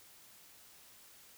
silence, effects white hiss -59 dBFS RMS until 1.37 s

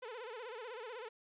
sawtooth tone with vibrato, 468.9 Hz, A#4, 10 cents sharp, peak -40 dBFS, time 0.02-1.09 s, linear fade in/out 10 ms, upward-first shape sine, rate 16 Hz, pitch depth 160 cents each way, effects resampled to 8000 Hz

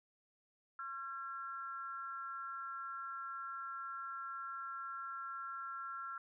sine tone with amplitude modulation, 1361 Hz, F6, 45 cents flat, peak -38 dBFS, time 0.79-6.18 s, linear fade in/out 2 ms, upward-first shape sine, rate 280 Hz, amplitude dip 80%, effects none

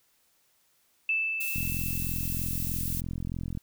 sine tone with exponential decay, 2637 Hz, E7, in tune, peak -23 dBFS, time 1.09-2.98 s, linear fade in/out 2 ms, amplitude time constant 410 ms
violet noise, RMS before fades -34 dBFS, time 1.4-3.01 s, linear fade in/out 10 ms
click train, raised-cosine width 5 ms, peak -22 dBFS, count 88, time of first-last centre 1.56-3.574 s, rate 43.2 Hz
effects white hiss -68 dBFS RMS until 3.62 s

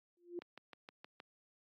sine tone with exponential growth, 348.8 Hz, F4, 2 cents flat, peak -36 dBFS, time 0.17-0.39 s, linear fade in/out 1 ms, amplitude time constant 46 ms
click train, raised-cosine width 0.3 ms, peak -34 dBFS, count 6, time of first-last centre 0.42-1.201 s, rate 6.4 Hz
effects high-pass 200 Hz 12 dB/octave + AAC 64 kbps

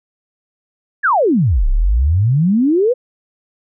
sine exponential two-way sweep, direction down then up, 1791 to 30.83 to 521 Hz, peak -10 dBFS, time 1.03-2.94 s, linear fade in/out 20 ms, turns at 1.68 s, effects none

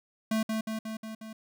square tone with echo, 220 Hz, A3, in tune, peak -26 dBFS, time 0.31-0.43 s, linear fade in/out 5 ms, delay 180 ms, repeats 5, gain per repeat -3 dB, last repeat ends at 1.33 s, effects none

